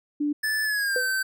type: tone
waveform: sine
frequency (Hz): 293.7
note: D4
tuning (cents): 0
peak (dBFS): -22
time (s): 0.2-0.33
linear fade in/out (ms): 10
type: tone with pitch glide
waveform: square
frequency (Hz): 1744 to 1544.8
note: A6 to G6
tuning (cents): -16 to -26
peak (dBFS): -24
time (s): 0.43-1.23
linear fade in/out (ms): 10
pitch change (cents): -210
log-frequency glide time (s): 0.64-1.02
type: tone with exponential decay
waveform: sine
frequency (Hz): 498.7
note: B4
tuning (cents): +17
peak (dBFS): -22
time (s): 0.96-1.15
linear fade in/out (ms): 2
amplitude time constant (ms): 40
effects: none